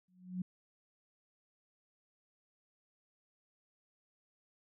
sine tone with exponential growth, 182.5 Hz, F#3, 24 cents flat, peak -32 dBFS, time 0.08-0.42 s, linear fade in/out 5 ms, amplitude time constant 72 ms, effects none

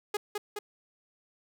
sawtooth tone with echo, 415.3 Hz, G#4, in tune, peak -24 dBFS, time 0.14-0.17 s, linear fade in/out 5 ms, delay 210 ms, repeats 2, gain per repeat -3 dB, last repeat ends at 0.59 s, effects none

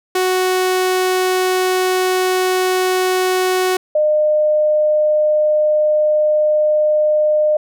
sawtooth / sine tone pair in turn, 370 / 607.6 Hz, F#4 / D#5, 0 / -41 cents, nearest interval major sixth, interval 859 cents, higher second, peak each -10 / -11 dBFS, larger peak first, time 0.15-3.77 / 3.95-7.57 s, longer neither, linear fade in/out 5 ms, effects none

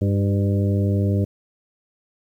harmonic tone with a mistuned harmonic, 100 Hz, G2, 35 cents sharp, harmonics 1 / 2 / 3 / 4 / 5 / 6, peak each -18 / -24 / -28 / -30 / -32 / -34 dBFS, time 0.01-1.25 s, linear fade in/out 10 ms, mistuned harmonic 4, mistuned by -35 cents, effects 9-bit

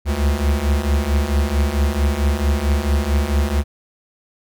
square beating tone pair, 68.8 / 73.3 Hz, C#2 / D2, -12 / -3 cents, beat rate 4.5 Hz, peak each -21 / -18 dBFS, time 0.05-3.64 s, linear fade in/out 50 ms, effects none

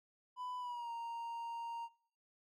triangle tone with pitch glide, 997 to 930.2 Hz, B5 to A#5, +16 to -4 cents, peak -39 dBFS, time 0.36-1.89 s, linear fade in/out 50 ms, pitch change -120 cents, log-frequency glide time 0.59-0.91 s, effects noise-tail reverb RT60 0.7 s tail -23 dB re dry

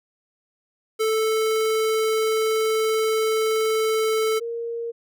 square / sine tone pair in turn, 439.5 / 465.6 Hz, A4 / A#4, -2 / -2 cents, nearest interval minor second, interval 100 cents, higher second, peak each -20 / -26 dBFS, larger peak first, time 0.99-4.4 / 4.4-4.92 s, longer first, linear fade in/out 20 ms, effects none

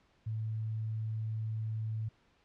sine tone, 110 Hz, A2, in tune, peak -33 dBFS, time 0.26-2.09 s, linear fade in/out 10 ms, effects pink hiss -69 dBFS RMS until 2.44 s + low-pass 4000 Hz 12 dB/octave

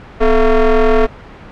35% pulse ring-modulated tone, 228.5 Hz, A#3, 34 cents flat, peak -3 dBFS, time 0.2-1.07 s, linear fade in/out 20 ms, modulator 208 Hz, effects pink hiss -35 dBFS RMS until 1.51 s + low-pass 2000 Hz 12 dB/octave

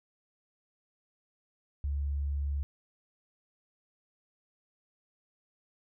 sine tone, 71 Hz, C#2, 42 cents sharp, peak -29 dBFS, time 1.84-2.63 s, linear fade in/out 0 ms, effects none

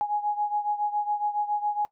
sine beating tone pair, 830.6 / 837.8 Hz, G#5 / G#5, 0 / +15 cents, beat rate 7.2 Hz, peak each -26 / -30 dBFS, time 0.01-1.85 s, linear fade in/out 0 ms, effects noise-tail reverb RT60 0.1 s tail -18 dB re dry

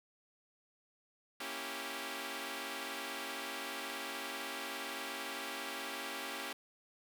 5% pulse chord, A# diminished seventh, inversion none, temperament equal, 233.1 / 277.2 / 329.6 / 392 Hz, A#3 / C#4 / E4 / G4, 0 / 0 / 0 / 0 cents, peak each -37 / -33 / -36 / -33 dBFS, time 1.4-6.53 s, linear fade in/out 5 ms, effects none

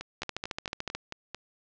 two click trains, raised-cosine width 0.2 ms, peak -19 / -15 dBFS, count 7 / 11, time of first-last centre 0.01-1.346 / 0.22-0.95 s, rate 4.49 / 13.7 Hz, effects low-pass 6000 Hz 12 dB/octave

